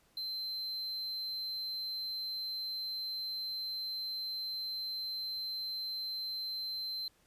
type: tone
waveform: triangle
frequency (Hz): 4100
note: C8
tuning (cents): -36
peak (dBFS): -35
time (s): 0.17-7.08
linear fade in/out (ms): 2
effects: pink hiss -69 dBFS RMS until 7.26 s + resampled to 32000 Hz